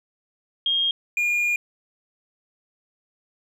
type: tone pair in turn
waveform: sine / triangle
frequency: 3236 / 2424 Hz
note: G#7 / D#7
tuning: -46 / -46 cents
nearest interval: perfect fourth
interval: 500 cents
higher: first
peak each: -19 / -18 dBFS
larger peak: second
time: 0.66-0.91 / 1.17-1.56 s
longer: second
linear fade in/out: 2 ms
effects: none